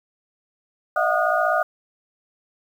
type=tone cluster; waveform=sine; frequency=615 / 670 / 731 / 1228 / 1446 Hz; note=D#5 / E5 / F#5 / D#6 / F#6; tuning=-20 / +28 / -21 / -23 / -40 cents; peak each=-24 dBFS; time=0.96-1.63 s; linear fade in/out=5 ms; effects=8-bit